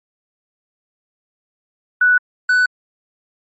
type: tone pair in turn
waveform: sine / triangle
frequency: 1480 / 1492 Hz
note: F#6 / F#6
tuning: 0 / +14 cents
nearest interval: unison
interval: 14 cents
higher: second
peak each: -9 dBFS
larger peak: neither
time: 2.01-2.18 / 2.49-2.66 s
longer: neither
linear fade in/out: 5 ms
effects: MP3 32 kbps